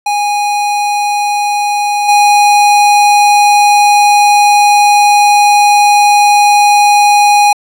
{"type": "tone with level steps", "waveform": "square", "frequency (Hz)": 824, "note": "G#5", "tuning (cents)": -14, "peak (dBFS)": [-11, -5], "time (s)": [0.06, 7.53], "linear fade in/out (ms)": 5, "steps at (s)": 2.08, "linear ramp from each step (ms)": 10, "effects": ["low-pass 11000 Hz 12 dB/octave"]}